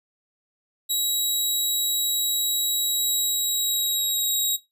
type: tone with pitch glide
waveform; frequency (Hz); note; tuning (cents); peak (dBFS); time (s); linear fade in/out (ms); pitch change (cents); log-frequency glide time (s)
15% pulse; 3863 to 3816; B7 to A#7; -39 to +40; -15; 0.89-4.57; 20; -21; 2.86-4.33
effects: noise-tail reverb RT60 0.2 s tail -17 dB re dry